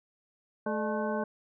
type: harmonic tone with a mistuned harmonic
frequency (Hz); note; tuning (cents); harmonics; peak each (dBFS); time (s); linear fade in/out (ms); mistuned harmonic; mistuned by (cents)
216.3; A3; -29; 1 / 2 / 3 / 4 / 5 / 7; -33 / -35 / -34 / -38 / -40 / -40; 0.66-1.24; 5; 3; -120
effects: none